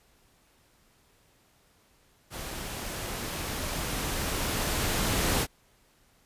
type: noise with level ramp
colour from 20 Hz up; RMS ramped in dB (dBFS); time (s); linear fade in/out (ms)
pink; -38 to -26; 2.3-5.47; 50
effects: pink hiss -64 dBFS RMS until 6.25 s + resampled to 32000 Hz